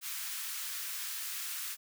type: high-pass noise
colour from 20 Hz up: white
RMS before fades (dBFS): -39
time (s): 0.01-1.77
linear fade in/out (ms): 50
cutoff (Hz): 1200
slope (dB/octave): 24
effects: none